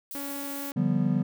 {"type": "noise", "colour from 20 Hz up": "violet", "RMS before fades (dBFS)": -38, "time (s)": [0.11, 0.71], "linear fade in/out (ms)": 0}
{"type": "tone", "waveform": "sawtooth", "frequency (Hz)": 280.7, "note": "C#4", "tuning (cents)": 22, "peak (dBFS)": -31, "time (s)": [0.15, 0.72], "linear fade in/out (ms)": 0}
{"type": "chord", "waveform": "triangle", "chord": "G dominant seventh", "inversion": "second", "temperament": "just", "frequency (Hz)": [147, 176.4, 196, 245], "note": ["D3", "F3", "G3", "B3"], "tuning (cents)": [2, 18, 0, -14], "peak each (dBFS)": -26, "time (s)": [0.76, 1.23], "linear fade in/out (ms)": 10}
{"effects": []}